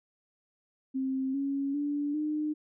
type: tone with pitch steps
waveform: sine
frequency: 264.6 / 277 / 289.9 / 303.4 Hz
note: C4 / C#4 / D4 / D#4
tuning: +20 / -1 / -22 / -44 cents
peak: -28 dBFS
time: 0.94-2.54 s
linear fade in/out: 20 ms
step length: 400 ms
effects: none